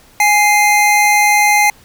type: tone pair together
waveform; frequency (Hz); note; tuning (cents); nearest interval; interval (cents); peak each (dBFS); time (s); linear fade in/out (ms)
square; 830.6 / 2091; G#5 / C7; 0 / -2; octave + major third; 1598; -12; 0.2-1.7; 2
effects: pink hiss -46 dBFS RMS until 1.84 s